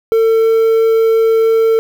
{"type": "tone with quantisation", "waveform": "triangle", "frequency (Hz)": 449.5, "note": "A4", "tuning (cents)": 37, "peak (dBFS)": -6, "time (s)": [0.12, 1.79], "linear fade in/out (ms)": 0, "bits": 6, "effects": []}